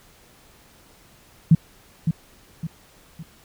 sine tone with echo, 162.3 Hz, E3, 27 cents flat, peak -8 dBFS, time 1.51-1.55 s, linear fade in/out 5 ms, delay 560 ms, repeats 3, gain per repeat -8 dB, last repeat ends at 3.23 s, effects pink hiss -53 dBFS RMS until 3.44 s

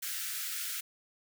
white high-pass noise, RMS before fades -37 dBFS, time 0.02-0.81 s, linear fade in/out 10 ms, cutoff 1300 Hz, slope 96 dB/octave, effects none

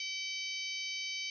harmonic tone, 766 Hz, G5, 40 cents flat, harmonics 3 / 4 / 5 / 6 / 7 / 8, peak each -40 / -42 / -47 / -43 / -48 / -46 dBFS, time 0-1.3 s, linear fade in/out 2 ms, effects none

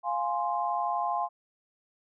sine chord, F minor, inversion none, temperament equal, 698.5 / 830.6 / 1046.5 Hz, F5 / Ab5 / C6, 0 / 0 / 0 cents, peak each -31 dBFS, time 0.03-1.29 s, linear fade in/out 50 ms, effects none

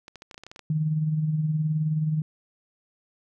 clicks, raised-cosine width 0.2 ms, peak -25 dBFS, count 11, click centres 0.081 / 0.157 / 0.221 / 0.312 / 0.344 / 0.379 / 0.436 / 0.466 / 0.515 / 0.561 / 0.593 s
sine tone with tremolo, 154.9 Hz, D#3, 7 cents flat, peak -20 dBFS, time 0.7-2.22 s, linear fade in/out 2 ms, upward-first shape sine, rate 19 Hz, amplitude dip 45%
effects none

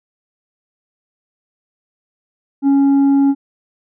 sine tone with tanh clipping, 277.2 Hz, C#4, in tune, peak -10 dBFS, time 2.62-3.35 s, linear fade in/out 50 ms, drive 4 dB, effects none

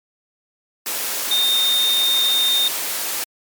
sine tone in noise, 3654 Hz, A#7, 35 cents flat, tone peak -15 dBFS, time 1.31-2.68 s, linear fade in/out 2 ms, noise white, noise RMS -24 dBFS, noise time 0.86-3.24 s, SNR +6 dB, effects high-pass 300 Hz 12 dB/octave + MP3 96 kbps

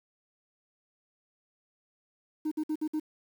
sine tone bursts, 308.5 Hz, D#4, 15 cents flat, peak -25 dBFS, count 5, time 2.45-2.999 s, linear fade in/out 10 ms, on 65 ms, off 56 ms, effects tanh soft clip ceiling -27 dBFS + 9-bit

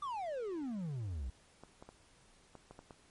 triangle exponential sweep, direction down, 1205 to 58 Hz, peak -35 dBFS, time 0.02-1.3 s, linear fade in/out 5 ms
clicks, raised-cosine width 1 ms, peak -36 dBFS, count 7, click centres 1.636 / 1.825 / 1.89 / 2.553 / 2.71 / 2.791 / 2.908 s
effects pink hiss -65 dBFS RMS until 3.1 s + MP3 48 kbps

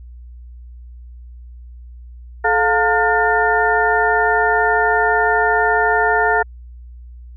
sine tone cluster, 433.2 / 708 / 903 / 1423 / 1797 Hz, A4 / F5 / A5 / F6 / A6, -27 / +23 / +45 / +32 / +36 cents, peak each -19 dBFS, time 2.44-6.43 s, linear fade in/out 10 ms, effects added 60 Hz sine -34 dBFS peak until 7.36 s

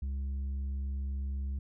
triangle tone with tanh clipping, 68.1 Hz, C#2, 30 cents flat, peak -33 dBFS, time 0.02-1.59 s, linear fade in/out 5 ms, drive 9 dB, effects none

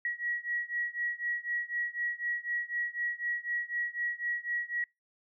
sine beating tone pair, 1913 / 1917 Hz, A#6 / A#6, +44 / +48 cents, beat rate 4 Hz, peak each -34 / -35 dBFS, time 0.05-4.84 s, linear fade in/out 2 ms, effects noise-tail reverb RT60 0.2 s tail -26 dB re dry

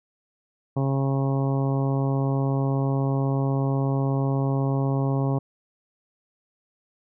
harmonic tone, 136.3 Hz, C#3, 29 cents flat, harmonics 1 / 2 / 3 / 4 / 5 / 6 / 7 / 8, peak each -22 / -28 / -32 / -34 / -36 / -38 / -39 / -40 dBFS, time 0.76-5.39 s, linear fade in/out 10 ms, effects none

